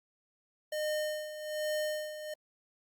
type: tone with tremolo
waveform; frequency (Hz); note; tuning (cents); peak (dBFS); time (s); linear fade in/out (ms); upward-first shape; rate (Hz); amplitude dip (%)
square; 610; D#5; -34; -31; 0.72-2.34; 5; sine; 1.2; 70
effects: Opus 48 kbps